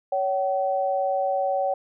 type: tone pair together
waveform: sine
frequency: 560 / 761.9 Hz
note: C#5 / G5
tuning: +18 / -49 cents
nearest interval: perfect fourth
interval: 533 cents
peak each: -24 dBFS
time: 0.12-1.74 s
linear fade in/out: 5 ms
effects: none